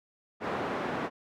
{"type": "band-pass noise", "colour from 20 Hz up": "pink", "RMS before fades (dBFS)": -33, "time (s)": [0.4, 1.1], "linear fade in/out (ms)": 50, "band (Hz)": [240, 1500], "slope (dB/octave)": 12, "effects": []}